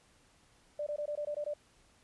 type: tone bursts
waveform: sine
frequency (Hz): 591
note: D5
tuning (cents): +11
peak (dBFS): -33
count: 8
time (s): 0.79-1.538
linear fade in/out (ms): 5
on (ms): 76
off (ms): 20
effects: pink hiss -66 dBFS RMS until 2.03 s + resampled to 24000 Hz